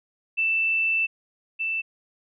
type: tone pair in turn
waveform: sine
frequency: 2657 / 2657 Hz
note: E7 / E7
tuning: +13 / +13 cents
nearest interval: unison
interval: 0 cents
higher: neither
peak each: -20 / -24 dBFS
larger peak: first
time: 0.37-1.07 / 1.59-1.82 s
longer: first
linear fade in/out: 20 ms
effects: none